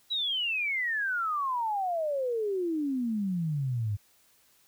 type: exponential sweep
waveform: sine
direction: down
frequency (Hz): 3951 to 99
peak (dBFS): -27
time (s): 0.1-3.97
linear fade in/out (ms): 20
effects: white hiss -64 dBFS RMS until 4.67 s